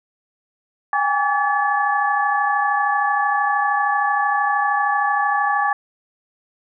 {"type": "tone cluster", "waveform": "sine", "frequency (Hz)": [788, 821, 1145, 1721], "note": ["G5", "G#5", "D6", "A6"], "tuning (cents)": [9, -20, -44, -39], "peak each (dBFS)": [-27, -20, -21, -22], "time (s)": [0.93, 5.73], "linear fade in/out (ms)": 2, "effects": []}